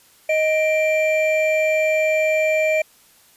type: tone pair together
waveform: triangle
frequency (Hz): 625 / 2360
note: D#5 / D7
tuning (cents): +8 / +8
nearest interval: octave + major seventh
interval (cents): 2300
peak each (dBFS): -15 / -20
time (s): 0.29-2.82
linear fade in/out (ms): 5
effects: white hiss -53 dBFS RMS until 3.36 s + resampled to 32000 Hz